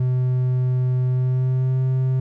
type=tone with pitch glide; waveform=triangle; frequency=127 to 130.04 Hz; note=B2 to C3; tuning=+49 to -10 cents; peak=-15 dBFS; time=0-2.2 s; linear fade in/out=5 ms; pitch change=+41 cents; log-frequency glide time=1.07-1.8 s; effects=none